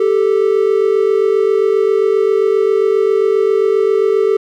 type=tone pair together; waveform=triangle; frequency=392.3 / 439.8 Hz; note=G4 / A4; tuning=+1 / -1 cents; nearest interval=major second; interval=198 cents; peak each=-11 dBFS; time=0-4.37 s; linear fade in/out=5 ms; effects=none